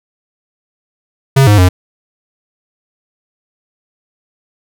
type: tone with pitch steps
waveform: square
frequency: 135.6 / 103.8 / 91.1 Hz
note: C#3 / G#2 / F#2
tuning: -38 / 0 / -26 cents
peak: -5 dBFS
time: 1.36-1.69 s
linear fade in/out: 10 ms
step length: 110 ms
effects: none